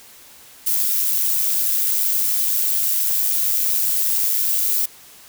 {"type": "noise with amplitude modulation", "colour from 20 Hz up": "violet", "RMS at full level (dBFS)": -17, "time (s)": [0.66, 4.86], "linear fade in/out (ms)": 10, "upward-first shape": "sine", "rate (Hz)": 100, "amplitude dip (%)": 50, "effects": ["white hiss -45 dBFS RMS until 5.28 s"]}